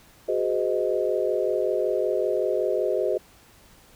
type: chord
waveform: sine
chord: Ab dominant seventh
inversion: third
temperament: equal with one note detuned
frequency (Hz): 370 / 415.3 / 509.8 / 622.3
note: Gb4 / Ab4 / C5 / Eb5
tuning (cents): 0 / 0 / -45 / 0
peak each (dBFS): -27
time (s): 0.28-3.18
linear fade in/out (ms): 10
effects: pink hiss -54 dBFS RMS until 3.95 s